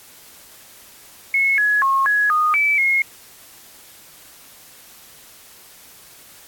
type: tone with pitch steps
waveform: sine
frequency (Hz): 2185 / 1684 / 1083 / 1676 / 1233 / 2308 / 2157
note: C#7 / G#6 / C#6 / G#6 / D#6 / D7 / C#7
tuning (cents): -26 / +24 / -41 / +15 / -16 / -31 / -48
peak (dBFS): -14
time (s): 1.34-3.02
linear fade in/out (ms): 2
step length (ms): 240
effects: white hiss -45 dBFS RMS until 6.47 s + AAC 64 kbps